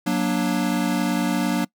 square chord, Gb augmented, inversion none, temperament equal with one note detuned, 185 / 236.2 / 293.7 Hz, Gb3 / Bb3 / D4, 0 / +23 / 0 cents, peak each -25 dBFS, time 0.06-1.65 s, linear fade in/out 10 ms, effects noise-tail reverb RT60 0.1 s tail -23 dB re dry

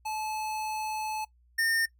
square tone pair in turn, 864 / 1820.7 Hz, A5 / A#6, -32 / -41 cents, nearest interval octave + minor second, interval 1291 cents, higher second, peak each -32 / -25 dBFS, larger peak second, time 0.05-1.25 / 1.58-1.86 s, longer first, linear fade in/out 10 ms, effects noise-tail reverb RT60 0.1 s tail -20 dB re dry + added 60 Hz sine -60 dBFS peak until 1.99 s

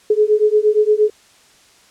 sine beating tone pair, 420.5 / 429.1 Hz, G#4 / A4, +22 / -43 cents, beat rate 8.6 Hz, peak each -14 dBFS, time 0.1-1.1 s, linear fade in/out 5 ms, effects white hiss -50 dBFS RMS until 1.9 s + low-pass 8000 Hz 12 dB/octave

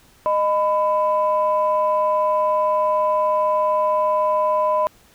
sine tone pair together, 615.5 / 1002 Hz, D#5 / B5, -19 / +25 cents, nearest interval minor sixth, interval 844 cents, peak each -18 dBFS, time 0.26-4.87 s, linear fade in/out 0 ms, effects tanh soft clip ceiling -9 dBFS + pink hiss -53 dBFS RMS until 5.14 s

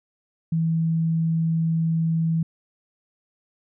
sine tone, 163.2 Hz, E3, 17 cents flat, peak -19 dBFS, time 0.52-2.43 s, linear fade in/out 5 ms, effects none

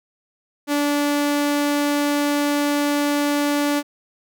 sawtooth tone, 290 Hz, D4, 22 cents flat, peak -14 dBFS, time 0.67-3.83 s, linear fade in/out 50 ms, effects none

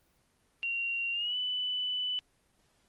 sine tone with pitch glide, 2758 to 2990 Hz, F7 to F#7, -22 to +17 cents, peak -30 dBFS, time 0.63-2.19 s, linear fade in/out 0 ms, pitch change +139 cents, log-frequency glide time 1.12-1.36 s, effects pink hiss -70 dBFS RMS until 2.88 s + Opus 24 kbps

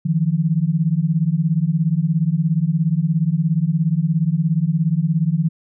sine beating tone pair, 153.7 / 170.7 Hz, D#3 / F3, -21 / -39 cents, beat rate 17 Hz, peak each -18 dBFS, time 0.05-5.49 s, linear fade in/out 10 ms, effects none

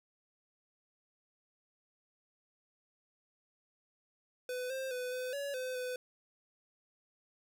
square tone with pitch steps, 501 / 528 / 500 / 506 / 565 / 511 / 502 Hz, B4 / C5 / B4 / B4 / C#5 / C5 / B4, +25 / +16 / +21 / +42 / +33 / -41 / +28 cents, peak -37 dBFS, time 4.49-5.96 s, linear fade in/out 2 ms, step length 210 ms, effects 13-bit

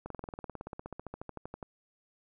slowing click train, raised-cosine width 1 ms, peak -26 dBFS, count 26, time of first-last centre 0.06-1.628 s, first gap 43 ms, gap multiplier 1.03, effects none

